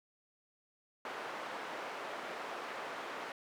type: band-pass noise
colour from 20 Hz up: white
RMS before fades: -43 dBFS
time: 1.05-3.32 s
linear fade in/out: 2 ms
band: 380 to 1400 Hz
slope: 12 dB/octave
effects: none